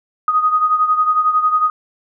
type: beating tone pair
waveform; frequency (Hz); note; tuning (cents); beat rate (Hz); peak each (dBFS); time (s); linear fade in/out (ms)
sine; 1245 / 1256; D#6 / D#6; +1 / +16; 11; -13 / -19; 0.28-1.7; 2
effects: none